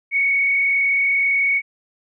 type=tone with frequency modulation; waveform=sine; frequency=2225 Hz; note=C#7; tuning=6 cents sharp; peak=-15 dBFS; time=0.11-1.62 s; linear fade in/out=50 ms; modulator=38.1 Hz; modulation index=0.88; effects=none